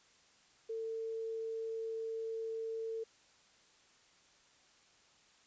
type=tone; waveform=sine; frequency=449.1 Hz; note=A4; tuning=35 cents sharp; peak=-37 dBFS; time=0.69-3.04 s; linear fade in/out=10 ms; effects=white hiss -66 dBFS RMS until 5.46 s + resampled to 16000 Hz